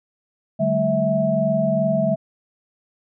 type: tone cluster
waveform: sine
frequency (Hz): 148.4 / 192.3 / 215.1 / 652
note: D3 / G3 / A3 / E5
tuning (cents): +18 / -33 / -39 / -19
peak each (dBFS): -25 / -24 / -24 / -19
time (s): 0.59-2.16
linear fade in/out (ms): 20
effects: none